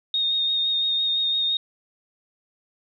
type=tone with vibrato; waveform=sine; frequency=3700 Hz; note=A#7; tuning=14 cents flat; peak=-20 dBFS; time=0.14-1.57 s; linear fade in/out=2 ms; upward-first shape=sine; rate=5.9 Hz; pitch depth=17 cents each way; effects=none